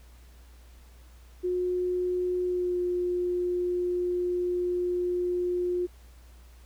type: tone with pitch glide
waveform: sine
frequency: 361 to 356.2 Hz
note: F#4 to F4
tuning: -43 to +34 cents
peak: -25 dBFS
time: 1.43-5.87 s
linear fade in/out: 20 ms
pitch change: -23 cents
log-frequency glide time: 2.43-2.79 s
effects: added 60 Hz sine -49 dBFS peak until 6.65 s + pink hiss -60 dBFS RMS until 6.65 s